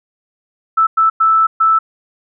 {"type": "tone bursts at uneven times", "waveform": "sine", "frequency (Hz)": 1317, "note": "E6", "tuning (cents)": -2, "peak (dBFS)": -8, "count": 4, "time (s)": [[0.77, 0.87], [0.97, 1.1], [1.2, 1.47], [1.6, 1.79]], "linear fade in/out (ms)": 10, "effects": []}